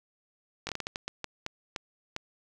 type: slowing click train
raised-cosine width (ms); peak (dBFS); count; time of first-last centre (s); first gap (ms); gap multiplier
0.2; -16; 12; 0.67-2.164; 20; 1.35
effects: none